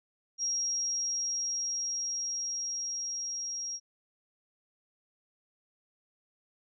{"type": "tone with level ramp", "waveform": "sine", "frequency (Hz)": 5620, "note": "F8", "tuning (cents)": 10, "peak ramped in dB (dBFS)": [-28, -34], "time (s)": [0.38, 3.8], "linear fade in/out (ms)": 50, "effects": []}